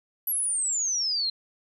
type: exponential sweep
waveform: sine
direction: down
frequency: 11840 to 4091 Hz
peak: -24 dBFS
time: 0.27-1.3 s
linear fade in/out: 5 ms
effects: none